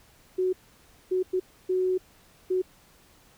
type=tone bursts at uneven times; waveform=sine; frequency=370 Hz; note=F#4; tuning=in tune; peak=-22 dBFS; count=5; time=0.38-0.53 / 1.11-1.23 / 1.33-1.4 / 1.69-1.98 / 2.5-2.62 s; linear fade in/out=10 ms; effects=pink hiss -58 dBFS RMS until 3.37 s